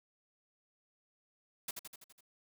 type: noise with echo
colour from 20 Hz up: white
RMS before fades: -39 dBFS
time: 1.68-1.71 s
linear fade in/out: 5 ms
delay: 83 ms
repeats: 6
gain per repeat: -4 dB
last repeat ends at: 2.208 s
effects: none